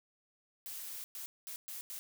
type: noise bursts at uneven times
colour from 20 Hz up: blue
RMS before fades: -44 dBFS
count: 5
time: 0.66-1.04 / 1.15-1.26 / 1.47-1.56 / 1.68-1.81 / 1.9-1.99 s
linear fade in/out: 0 ms
effects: none